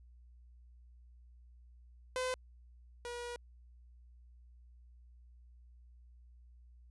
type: tone pair in turn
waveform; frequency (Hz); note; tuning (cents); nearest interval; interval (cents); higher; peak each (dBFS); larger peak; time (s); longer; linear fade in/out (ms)
sawtooth; 510 / 481.1; C5 / B4; -44 / -45; minor second; 101; first; -30 / -37; first; 2.16-2.34 / 3.05-3.36; second; 0
effects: added 60 Hz sine -56 dBFS peak until 6.9 s + resampled to 24000 Hz